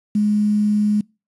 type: tone with quantisation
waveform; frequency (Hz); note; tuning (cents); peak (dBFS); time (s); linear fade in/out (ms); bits
sine; 209.3; G#3; +14; -14; 0.15-1.01; 5; 7
effects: noise-tail reverb RT60 0.3 s tail -26 dB re dry + resampled to 24000 Hz